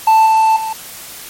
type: tone with level steps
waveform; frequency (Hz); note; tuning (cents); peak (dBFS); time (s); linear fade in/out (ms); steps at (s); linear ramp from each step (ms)
triangle; 883; A5; +6; -4 / -6 / -16; 0.07-0.73; 5; 0.26 / 0.56; 5
effects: white hiss -32 dBFS RMS until 1.29 s + MP3 64 kbps